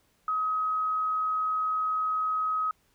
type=tone; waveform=sine; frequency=1268 Hz; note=D#6; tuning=32 cents sharp; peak=-25 dBFS; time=0.28-2.71 s; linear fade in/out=2 ms; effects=pink hiss -68 dBFS RMS until 2.94 s